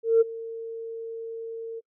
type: tone with ADSR envelope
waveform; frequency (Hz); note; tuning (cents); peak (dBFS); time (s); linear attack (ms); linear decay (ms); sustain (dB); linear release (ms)
sine; 454.9; A#4; -42; -12; 0.03-1.81; 180; 21; -20; 27
effects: noise-tail reverb RT60 0.1 s tail -26 dB re dry + tanh soft clip ceiling -10 dBFS